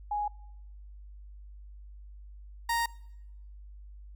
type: tone pair in turn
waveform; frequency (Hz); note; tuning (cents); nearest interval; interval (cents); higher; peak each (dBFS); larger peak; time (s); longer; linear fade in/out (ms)
sine / 30% pulse; 830.6 / 932.3; G#5 / A#5; 0 / 0; major second; 200; second; -28 / -24; second; 0.11-0.28 / 2.69-2.86; neither; 5
effects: noise-tail reverb RT60 0.9 s tail -24 dB re dry + added 50 Hz sine -45 dBFS peak until 4.15 s